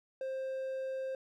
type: tone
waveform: triangle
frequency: 528 Hz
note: C5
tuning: 16 cents sharp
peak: -33 dBFS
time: 0.21-1.15 s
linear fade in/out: 2 ms
effects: none